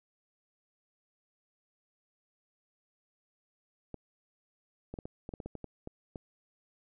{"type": "clicks", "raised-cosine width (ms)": 2, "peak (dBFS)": -27, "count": 12, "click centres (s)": [3.943, 4.94, 4.988, 5.055, 5.291, 5.338, 5.402, 5.46, 5.553, 5.643, 5.874, 6.158], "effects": []}